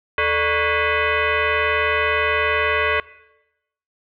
sine tone with frequency modulation, 440 Hz, A4, in tune, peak -16 dBFS, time 0.18-3 s, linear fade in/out 2 ms, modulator 517 Hz, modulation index 4.2, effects noise-tail reverb RT60 0.9 s tail -20 dB re dry

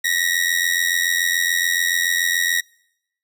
sawtooth ring-modulated tone, 1897 Hz, A#6, 30 cents sharp, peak -11 dBFS, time 0.04-2.61 s, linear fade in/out 10 ms, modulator 43.5 Hz, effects noise-tail reverb RT60 0.8 s tail -26 dB re dry

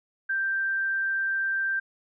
sine tone, 1572 Hz, G6, 4 cents sharp, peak -24 dBFS, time 0.29-1.8 s, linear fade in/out 10 ms, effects none

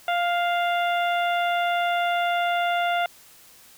harmonic tone with a mistuned harmonic, 697 Hz, F5, 4 cents flat, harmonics 1 / 2 / 3 / 4 / 5, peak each -22 / -28 / -32 / -34 / -36 dBFS, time 0.08-3.06 s, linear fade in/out 2 ms, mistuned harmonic 2, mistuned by +17 cents, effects white hiss -51 dBFS RMS until 3.77 s

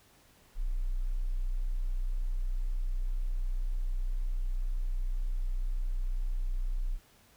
sine tone, 30.98 Hz, B0, 6 cents sharp, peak -28 dBFS, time 0.55-6.99 s, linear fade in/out 50 ms, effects pink hiss -62 dBFS RMS until 7.36 s

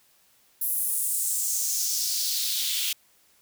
white noise with high-pass filter sweep, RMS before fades -27 dBFS, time 0.61-2.93 s, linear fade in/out 5 ms, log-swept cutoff 12000 to 3000 Hz, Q 2.6, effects white hiss -62 dBFS RMS until 3.41 s

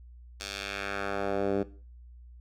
10% pulse tone with band-pass filter sweep, 99.5 Hz, G2, 26 cents sharp, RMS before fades -32 dBFS, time 0.4-1.63 s, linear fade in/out 5 ms, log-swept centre 5100 to 350 Hz, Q 1.1, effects noise-tail reverb RT60 0.4 s tail -17 dB re dry + added 60 Hz sine -47 dBFS peak until 2.4 s

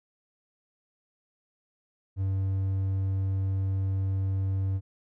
triangle tone, 96.2 Hz, G2, 32 cents flat, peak -23 dBFS, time 2.16-4.81 s, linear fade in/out 50 ms, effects none

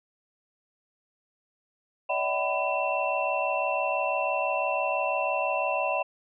sine tone cluster, 576 / 642 / 759 / 998 / 2694 Hz, D5 / E5 / F#5 / B5 / E7, -34 / -46 / +44 / +18 / +37 cents, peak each -31 dBFS, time 2.09-6.03 s, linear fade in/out 10 ms, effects none

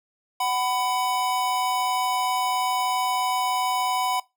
square tone pair together, 749.5 / 997 Hz, F#5 / B5, +22 / +16 cents, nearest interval perfect fourth, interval 494 cents, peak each -26 dBFS, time 0.4-4.2 s, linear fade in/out 5 ms, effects noise-tail reverb RT60 0.2 s tail -20 dB re dry

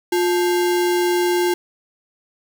sine tone with sample-and-hold, 354.1 Hz, F4, 24 cents sharp, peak -15 dBFS, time 0.12-1.54 s, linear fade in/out 5 ms, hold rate 1225 Hz, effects none

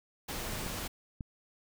pink noise, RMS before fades -38 dBFS, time 0.28-0.88 s, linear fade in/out 10 ms
clicks, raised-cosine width 5 ms, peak -26 dBFS, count 2, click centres 0.663 / 1.208 s
effects none

